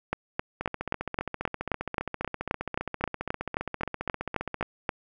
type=two click trains; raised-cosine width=0.5 ms; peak=-16 / -11 dBFS; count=61 / 19; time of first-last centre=0.61-4.61 / 0.13-4.892 s; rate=15 / 3.78 Hz; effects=none